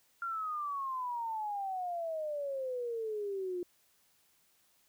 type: exponential sweep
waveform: sine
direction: down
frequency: 1393 to 349.8 Hz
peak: -34 dBFS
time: 0.22-3.63 s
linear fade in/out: 2 ms
effects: white hiss -70 dBFS RMS until 4.88 s